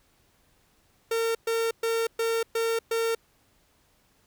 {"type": "tone bursts", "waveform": "45% pulse", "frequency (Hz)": 456.2, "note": "A#4", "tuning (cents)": -37, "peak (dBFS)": -24, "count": 6, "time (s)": [1.11, 3.15], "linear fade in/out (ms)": 5, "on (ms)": 240, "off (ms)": 120, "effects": ["pink hiss -65 dBFS RMS until 4.26 s"]}